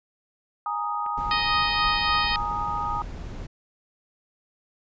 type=chord; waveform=sine; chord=Ab suspended second; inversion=none; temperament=equal; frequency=830.6 / 932.3 / 1244.5 Hz; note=Ab5 / Bb5 / Eb6; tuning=0 / 0 / 0 cents; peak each=-31 / -31 / -28 dBFS; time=0.66-3.02 s; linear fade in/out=2 ms
type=clicks; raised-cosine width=0.5 ms; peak=-29 / -27 dBFS; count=2; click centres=1.063 / 2.151 s
type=noise; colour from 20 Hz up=brown; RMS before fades=-35 dBFS; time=1.17-3.47 s; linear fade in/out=10 ms
type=harmonic tone; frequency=624 Hz; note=D#5; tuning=5 cents sharp; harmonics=2 / 3 / 4 / 5 / 6 / 7 / 8; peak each=-27 / -29 / -30 / -31 / -32 / -32 / -33 dBFS; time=1.31-2.36 s; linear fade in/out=2 ms
effects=resampled to 16000 Hz